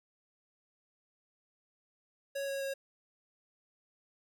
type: tone with pitch steps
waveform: square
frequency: 554.4 / 549.9 / 545.5 Hz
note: C#5 / C#5 / C#5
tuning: 0 / -14 / -28 cents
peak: -35 dBFS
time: 2.35-2.74 s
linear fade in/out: 10 ms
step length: 130 ms
effects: none